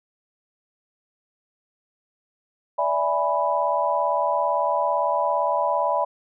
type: chord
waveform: sine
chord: E dominant seventh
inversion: third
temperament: equal with one note detuned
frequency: 581.6 / 659.3 / 830.6 / 987.8 Hz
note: D5 / E5 / G#5 / B5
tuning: -17 / 0 / 0 / 0 cents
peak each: -25 / -26 / -27 / -23 dBFS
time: 2.78-6.05 s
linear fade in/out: 10 ms
effects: none